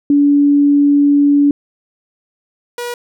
sine / sawtooth tone pair in turn, 286.7 / 482.2 Hz, D4 / B4, -42 / -41 cents, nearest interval major sixth, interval 901 cents, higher second, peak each -7 / -17 dBFS, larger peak first, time 0.1-1.51 / 2.78-2.94 s, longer first, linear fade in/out 2 ms, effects none

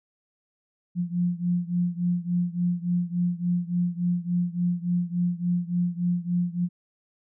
sine beating tone pair, 174.61 / 178.11 Hz, F3 / F3, 0 / +34 cents, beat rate 3.5 Hz, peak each -25 / -27 dBFS, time 0.95-6.69 s, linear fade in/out 50 ms, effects none

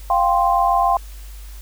sine chord, F suspended second, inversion none, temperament just, 698.5 / 785.8 / 1047.7 Hz, F5 / G5 / C6, 0 / +4 / +2 cents, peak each -18 dBFS, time 0.1-0.97 s, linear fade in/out 2 ms, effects added 50 Hz sine -33 dBFS peak until 1.61 s + white hiss -46 dBFS RMS until 1.61 s

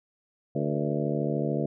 harmonic tone with a mistuned harmonic, 73.42 Hz, D2, in tune, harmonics 2 / 3 / 4 / 5 / 6 / 7 / 8 / 9, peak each -30 / -32 / -33 / -34 / -35 / -35 / -36 / -37 dBFS, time 0.55-1.66 s, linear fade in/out 5 ms, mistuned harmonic 7, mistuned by -70 cents, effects none

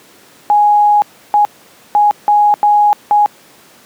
sine tone bursts at uneven times, 830.6 Hz, G#5, in tune, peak -6 dBFS, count 6, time 0.5-1.02 / 1.34-1.45 / 1.95-2.11 / 2.28-2.54 / 2.63-2.93 / 3.11-3.26 s, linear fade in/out 0 ms, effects pink hiss -43 dBFS RMS until 3.85 s + high-pass 200 Hz 12 dB/octave

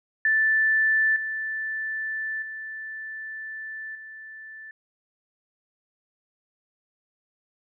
sine tone with level steps, 1760 Hz, A6, in tune, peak -18 / -27 / -33 / -39 dBFS, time 0.25-4.71 s, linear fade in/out 2 ms, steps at 1.16 / 2.42 / 3.95 s, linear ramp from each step 2 ms, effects none

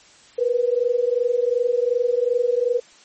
sine tone pair together, 475 / 497.7 Hz, A#4 / B4, +33 / +13 cents, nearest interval minor second, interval 80 cents, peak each -20 dBFS, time 0.38-2.8 s, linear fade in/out 10 ms, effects white hiss -50 dBFS RMS until 3.04 s + MP3 32 kbps

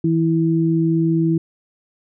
sine tone pair together, 162.68 / 327.9 Hz, E3 / E4, -23 / -9 cents, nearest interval octave, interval 1214 cents, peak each -17 dBFS, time 0.04-1.38 s, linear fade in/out 5 ms, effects none

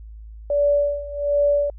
sine tone with tremolo, 577 Hz, D5, 31 cents flat, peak -14 dBFS, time 0.5-1.7 s, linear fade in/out 2 ms, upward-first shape sine, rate 1.3 Hz, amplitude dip 85%, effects added 54 Hz sine -36 dBFS peak until 1.78 s

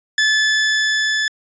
sawtooth tone with level ramp, 1734 Hz, A6, 26 cents flat, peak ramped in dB -9 to -13 dBFS, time 0.18-1.28 s, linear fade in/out 2 ms, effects resampled to 16000 Hz

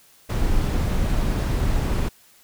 brown noise, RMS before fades -21 dBFS, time 0.29-2.09 s, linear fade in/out 10 ms, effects white hiss -54 dBFS RMS until 2.43 s

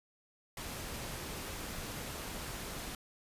pink noise, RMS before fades -42 dBFS, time 0.57-2.95 s, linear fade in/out 2 ms, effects resampled to 32000 Hz

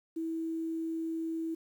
sine tone with quantisation, 325.6 Hz, E4, 21 cents flat, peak -32 dBFS, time 0.16-1.55 s, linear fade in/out 10 ms, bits 10, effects none

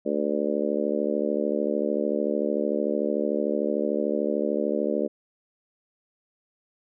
harmonic tone, 73.42 Hz, D2, in tune, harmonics 3 / 4 / 5 / 6 / 7 / 8, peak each -30 / -30 / -30 / -30 / -30 / -30 dBFS, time 0.05-5.08 s, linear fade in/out 20 ms, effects none

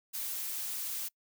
blue noise, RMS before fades -37 dBFS, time 0.13-1.09 s, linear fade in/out 20 ms, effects noise-tail reverb RT60 0.1 s tail -25 dB re dry

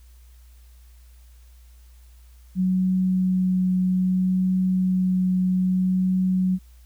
sine tone with vibrato, 185 Hz, F#3, in tune, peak -18 dBFS, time 2.55-6.59 s, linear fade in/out 50 ms, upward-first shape triangle, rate 0.62 Hz, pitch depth 9 cents each way, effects added 60 Hz sine -46 dBFS peak until 6.85 s + white hiss -61 dBFS RMS until 6.85 s

